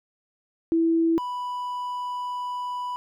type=tone pair in turn; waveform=sine / triangle; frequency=329.6 / 987.7 Hz; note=E4 / B5; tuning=0 / 0 cents; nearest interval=octave + perfect fifth; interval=1900 cents; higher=second; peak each=-18 / -26 dBFS; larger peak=first; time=0.72-1.18 / 1.18-2.96 s; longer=second; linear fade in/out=0 ms; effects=none